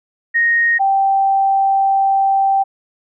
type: tone pair in turn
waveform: sine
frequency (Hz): 1864.7 / 781.3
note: A#6 / G5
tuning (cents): 0 / -6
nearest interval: octave + minor third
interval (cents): 1506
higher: first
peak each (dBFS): -11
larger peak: neither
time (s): 0.34-0.79 / 0.79-2.64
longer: second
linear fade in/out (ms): 20
effects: none